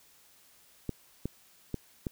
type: clicks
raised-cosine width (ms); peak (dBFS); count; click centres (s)
3; -19; 4; 0.893 / 1.256 / 1.743 / 2.068
effects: white hiss -61 dBFS RMS until 2.11 s